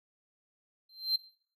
triangle tone with exponential growth, 4134 Hz, C8, 22 cents flat, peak -20 dBFS, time 0.89-1.16 s, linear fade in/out 5 ms, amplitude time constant 58 ms, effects noise-tail reverb RT60 0.5 s tail -20 dB re dry + tanh soft clip ceiling -20 dBFS

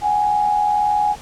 sine tone pair together, 750 / 831.6 Hz, F#5 / G#5, +23 / +2 cents, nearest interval major second, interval 179 cents, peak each -23 / -15 dBFS, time 0.01-1.16 s, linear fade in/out 50 ms, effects pink hiss -39 dBFS RMS until 1.21 s + low-pass 9000 Hz 12 dB/octave

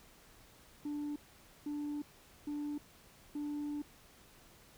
sine tone bursts at uneven times, 293.7 Hz, D4, in tune, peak -34 dBFS, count 4, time 0.85-1.16 / 1.66-2.02 / 2.47-2.78 / 3.35-3.82 s, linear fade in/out 5 ms, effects tanh soft clip ceiling -35 dBFS + pink hiss -61 dBFS RMS until 4.77 s

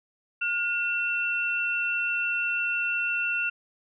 sine tone pair together, 1431 / 2703 Hz, F6 / E7, +42 / +43 cents, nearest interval major seventh, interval 1101 cents, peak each -29 / -26 dBFS, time 0.41-3.5 s, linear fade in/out 10 ms, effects none

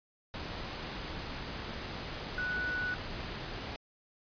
sine tone in noise, 1480 Hz, F#6, in tune, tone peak -32 dBFS, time 2.38-2.94 s, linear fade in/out 0 ms, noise pink, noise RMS -40 dBFS, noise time 0.34-3.76 s, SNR +5 dB, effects resampled to 11025 Hz

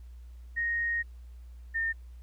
sine tone pair in turn, 1864.7 / 1819 Hz, A#6 / A#6, 0 / -43 cents, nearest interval unison, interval 43 cents, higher first, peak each -27 / -27 dBFS, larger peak neither, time 0.56-1.03 / 1.74-1.93 s, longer first, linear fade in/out 20 ms, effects added 60 Hz sine -44 dBFS peak until 2.22 s + pink hiss -69 dBFS RMS until 2.22 s

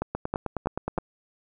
two click trains, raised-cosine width 1 ms, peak -14 / -13 dBFS, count 9 / 4, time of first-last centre 0.15-0.984 / 0.02-0.978 s, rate 9.59 / 3.13 Hz, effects none

